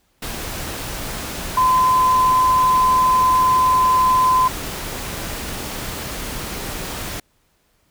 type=tone in noise; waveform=sine; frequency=1022 Hz; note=C6; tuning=41 cents flat; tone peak=-12 dBFS; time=1.57-4.48 s; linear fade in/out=5 ms; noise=pink; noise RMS=-28 dBFS; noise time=0.22-7.2 s; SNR=+13 dB; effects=pink hiss -63 dBFS RMS until 7.9 s